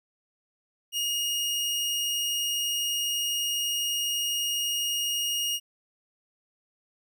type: tone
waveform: sawtooth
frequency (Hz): 2862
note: F7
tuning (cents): +42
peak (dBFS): -23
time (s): 0.92-5.6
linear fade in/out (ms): 50
effects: none